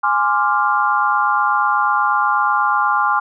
sine chord, D half-diminished seventh, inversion second, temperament equal, 830.6 / 1046.5 / 1174.7 / 1396.9 Hz, Ab5 / C6 / D6 / F6, 0 / 0 / 0 / 0 cents, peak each -19 dBFS, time 0.03-3.2 s, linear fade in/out 10 ms, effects none

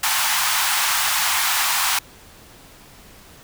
pink high-pass noise, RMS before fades -20 dBFS, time 0.03-1.99 s, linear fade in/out 5 ms, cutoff 800 Hz, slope 48 dB/octave, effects pink hiss -46 dBFS RMS until 3.43 s

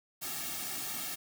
white noise with comb filter, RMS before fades -38 dBFS, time 0.21-1.16 s, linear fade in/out 20 ms, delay 2 ms, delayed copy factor -1, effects none

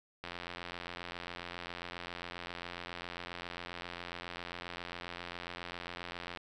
click train, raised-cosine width 0.3 ms, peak -25 dBFS, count 537, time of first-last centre 0.24-6.373 s, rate 87.4 Hz, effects none

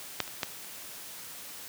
clicks, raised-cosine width 0.2 ms, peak -9 / -24 / -11 / -29 dBFS, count 4, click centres 0.203 / 0.278 / 0.432 / 0.646 s, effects white hiss -44 dBFS RMS until 1.68 s + high-pass 80 Hz 12 dB/octave

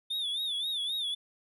triangle tone with vibrato, 3563 Hz, A7, 21 cents sharp, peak -29 dBFS, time 0.1-1.15 s, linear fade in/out 10 ms, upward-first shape sine, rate 3.8 Hz, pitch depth 110 cents each way, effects none

